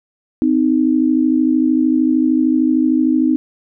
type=tone pair together; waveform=sine; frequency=257.9 / 311.1 Hz; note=C4 / D#4; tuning=-25 / 0 cents; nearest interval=minor third; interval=325 cents; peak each=-14 dBFS; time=0.42-3.36 s; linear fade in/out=0 ms; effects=none